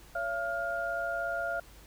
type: tone cluster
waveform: sine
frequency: 561 / 678 / 1413 Hz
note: C#5 / E5 / F6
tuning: +21 / +49 / +20 cents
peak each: -39 / -33 / -34 dBFS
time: 0.15-1.6 s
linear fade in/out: 5 ms
effects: added 50 Hz sine -54 dBFS peak until 1.86 s + pink hiss -56 dBFS RMS until 1.86 s